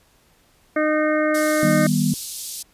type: harmonic tone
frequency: 306.4 Hz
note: D#4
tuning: 27 cents flat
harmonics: 1 / 2 / 4 / 5 / 6 / 7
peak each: -21 / -20 / -27 / -28 / -29 / -31 dBFS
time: 0.76-1.87 s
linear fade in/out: 5 ms
type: band-pass noise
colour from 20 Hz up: white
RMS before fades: -32 dBFS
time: 1.34-2.63 s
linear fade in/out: 10 ms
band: 3800 to 12000 Hz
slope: 24 dB/octave
type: chord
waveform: sine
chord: Eb augmented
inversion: none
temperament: just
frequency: 155.56 / 194.45 / 243.1 Hz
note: Eb3 / G3 / B3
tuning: 0 / -14 / -27 cents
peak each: -21 dBFS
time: 1.63-2.14 s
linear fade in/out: 2 ms
effects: pink hiss -58 dBFS RMS until 2.73 s + resampled to 32000 Hz